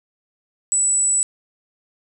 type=tone; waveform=sine; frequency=7910 Hz; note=B8; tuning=2 cents sharp; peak=-15 dBFS; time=0.72-1.23 s; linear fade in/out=0 ms; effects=none